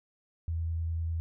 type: tone with vibrato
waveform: sine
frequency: 82.41 Hz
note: E2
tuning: in tune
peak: -29 dBFS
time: 0.48-1.2 s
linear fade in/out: 0 ms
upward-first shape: triangle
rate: 10 Hz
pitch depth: 14 cents each way
effects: none